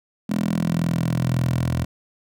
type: tone with high-pass filter sweep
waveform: 10% pulse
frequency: 41.84 Hz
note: E1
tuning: 27 cents sharp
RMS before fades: -22 dBFS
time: 0.29-1.85 s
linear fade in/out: 10 ms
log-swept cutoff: 210 to 98 Hz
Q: 3.9
effects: none